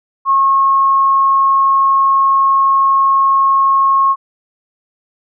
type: tone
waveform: sine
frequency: 1087 Hz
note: C#6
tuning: 34 cents flat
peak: -8 dBFS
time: 0.25-4.16 s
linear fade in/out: 50 ms
effects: none